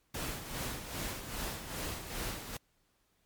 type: noise with tremolo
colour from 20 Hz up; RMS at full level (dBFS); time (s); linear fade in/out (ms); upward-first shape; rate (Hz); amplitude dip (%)
pink; -37; 0.14-2.57; 5; sine; 2.5; 60
effects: pink hiss -74 dBFS RMS until 3.25 s + MP3 96 kbps